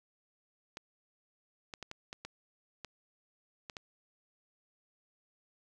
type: clicks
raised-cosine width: 0.2 ms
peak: -25 dBFS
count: 9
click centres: 0.771 / 1.738 / 1.827 / 1.914 / 2.129 / 2.25 / 2.847 / 3.698 / 3.768 s
effects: none